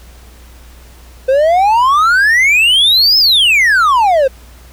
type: exponential two-way sweep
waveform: triangle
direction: up then down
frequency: 510 to 5274 to 510 Hz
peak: -5 dBFS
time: 1.28-4.28 s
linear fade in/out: 10 ms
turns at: 3.18 s
effects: added 60 Hz sine -36 dBFS peak until 4.72 s + pink hiss -43 dBFS RMS until 4.72 s